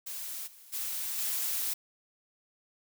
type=noise with level steps; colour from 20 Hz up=blue; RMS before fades=-39 / -54 / -35 / -32 dBFS; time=0.06-1.74 s; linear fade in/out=10 ms; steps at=0.46 / 0.72 / 1.17 s; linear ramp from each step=20 ms; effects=none